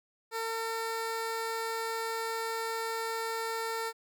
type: tone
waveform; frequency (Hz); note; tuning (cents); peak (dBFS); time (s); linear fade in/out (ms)
15% pulse; 452.5; A4; +48; -26; 0.31-3.93; 50
effects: none